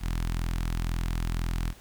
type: tone with notch filter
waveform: sawtooth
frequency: 42 Hz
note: E1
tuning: 33 cents sharp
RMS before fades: -29 dBFS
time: 0-1.74 s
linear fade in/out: 50 ms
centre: 500 Hz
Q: 0.71
effects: pink hiss -53 dBFS RMS until 1.8 s